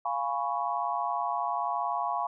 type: chord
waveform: sine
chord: C# dominant seventh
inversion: first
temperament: equal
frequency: 698.5 / 830.6 / 987.8 / 1108.7 Hz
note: E#5 / G#5 / B5 / C#6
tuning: 0 / 0 / 0 / 0 cents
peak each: -33 dBFS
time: 0.05-2.27 s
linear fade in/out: 5 ms
effects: none